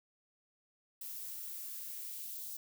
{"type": "noise with high-pass filter sweep", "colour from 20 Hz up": "violet", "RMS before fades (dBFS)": -44, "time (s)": [1.01, 2.57], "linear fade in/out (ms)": 5, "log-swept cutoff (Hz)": [330, 4400], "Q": 1.2, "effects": []}